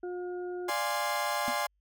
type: harmonic tone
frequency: 358 Hz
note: F4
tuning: 43 cents sharp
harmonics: 1 / 2 / 4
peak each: -34 / -45 / -50 dBFS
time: 0.03-0.7 s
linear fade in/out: 5 ms
type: chord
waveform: 30% pulse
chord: D half-diminished seventh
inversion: none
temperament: equal with one note detuned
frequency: 587.3 / 698.5 / 827.7 / 1046.5 Hz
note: D5 / F5 / Ab5 / C6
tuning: 0 / 0 / -6 / 0 cents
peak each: -33 / -34 / -31 / -31 dBFS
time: 0.68-1.67 s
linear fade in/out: 10 ms
type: tone with exponential decay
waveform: square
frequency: 246.9 Hz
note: B3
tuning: in tune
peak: -30 dBFS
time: 1.48-1.56 s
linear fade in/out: 0 ms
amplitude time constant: 17 ms
effects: added 50 Hz sine -70 dBFS peak until 1.8 s